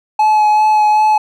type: tone with vibrato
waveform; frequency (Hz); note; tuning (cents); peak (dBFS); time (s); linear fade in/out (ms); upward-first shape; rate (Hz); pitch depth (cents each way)
triangle; 853; G#5; +46; -6; 0.19-1.18; 5; sine; 2.6; 15
effects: none